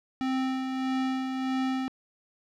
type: tone with tremolo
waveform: square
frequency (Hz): 261.6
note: C4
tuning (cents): 0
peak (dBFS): -26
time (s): 0.21-1.88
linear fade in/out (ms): 0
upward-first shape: sine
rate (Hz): 1.6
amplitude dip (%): 40
effects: low-pass 4000 Hz 12 dB/octave + 10-bit